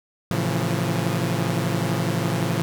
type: tone cluster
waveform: sawtooth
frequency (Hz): 111.7 / 136.8 / 164.6 / 176.4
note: A2 / C#3 / E3 / F3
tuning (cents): +27 / -23 / -2 / +18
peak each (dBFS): -23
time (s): 0.31-2.62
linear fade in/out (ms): 0
effects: none